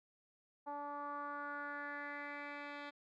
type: tone with low-pass filter sweep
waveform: 10% pulse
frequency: 288.9 Hz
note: D4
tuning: 28 cents flat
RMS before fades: -45 dBFS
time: 0.66-2.91 s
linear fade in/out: 20 ms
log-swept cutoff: 900 to 3000 Hz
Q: 4
effects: none